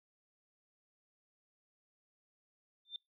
sine tone with exponential growth, 3578 Hz, A7, 28 cents sharp, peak -36 dBFS, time 2.85-2.96 s, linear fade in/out 2 ms, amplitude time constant 23 ms, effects noise-tail reverb RT60 0.2 s tail -25 dB re dry

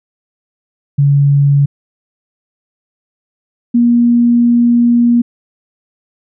sine tone pair in turn, 141.6 / 238.1 Hz, C#3 / A#3, +37 / +37 cents, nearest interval major sixth, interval 900 cents, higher second, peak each -6 dBFS, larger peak neither, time 0.98-1.66 / 3.74-5.22 s, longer second, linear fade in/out 10 ms, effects none

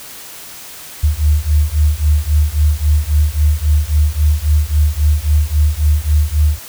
sine beating tone pair, 73.42 / 77.12 Hz, D2 / D#2, 0 / -15 cents, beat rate 3.7 Hz, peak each -13 dBFS, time 1.03-6.59 s, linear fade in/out 10 ms, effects white hiss -33 dBFS RMS until 6.68 s

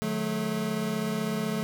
square tone cluster, 150.2 / 182 / 218 / 430.8 Hz, D3 / F#3 / A3 / A4, +39 / -28 / -16 / -37 cents, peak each -37 / -34 / -31 / -36 dBFS, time 0.02-1.63 s, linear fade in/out 0 ms, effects none

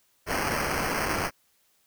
blue noise with sample-and-hold, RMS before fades -28 dBFS, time 0.26-1.31 s, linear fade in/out 50 ms, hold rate 3675 Hz, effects white hiss -67 dBFS RMS until 1.86 s

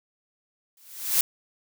blue noise with exponential growth, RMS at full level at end -18 dBFS, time 0.77-1.21 s, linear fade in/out 2 ms, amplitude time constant 94 ms, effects none

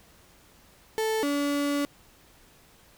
35% pulse tone pair in turn, 440 / 286.4 Hz, A4 / D4, 0 / -43 cents, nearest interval perfect fifth, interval 743 cents, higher first, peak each -23 dBFS, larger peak neither, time 0.98-1.23 / 1.23-1.85 s, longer second, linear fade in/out 0 ms, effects pink hiss -57 dBFS RMS until 2.97 s

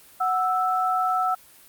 sine tone pair together, 740 / 1318.5 Hz, F#5 / E6, 0 / 0 cents, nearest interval minor seventh, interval 1000 cents, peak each -23 dBFS, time 0.2-1.35 s, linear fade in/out 10 ms, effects white hiss -51 dBFS RMS until 1.68 s + Opus 32 kbps

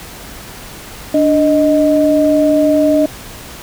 sine tone pair together, 293.7 / 621.7 Hz, D4 / D#5, 0 / -2 cents, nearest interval octave + minor second, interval 1298 cents, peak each -11 dBFS, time 1.14-3.06 s, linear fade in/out 5 ms, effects pink hiss -32 dBFS RMS until 3.62 s

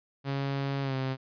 sawtooth tone with pitch glide, 138.2 to 132.26 Hz, C#3 to C3, -5 to +19 cents, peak -25 dBFS, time 0.24-1.17 s, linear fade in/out 50 ms, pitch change -76 cents, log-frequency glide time 0.82-0.95 s, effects resampled to 11025 Hz

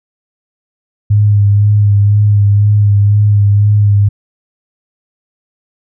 sine tone with vibrato, 102.9 Hz, G#2, 16 cents flat, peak -5 dBFS, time 1.1-4.09 s, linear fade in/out 10 ms, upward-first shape sine, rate 2 Hz, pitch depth 26 cents each way, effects none

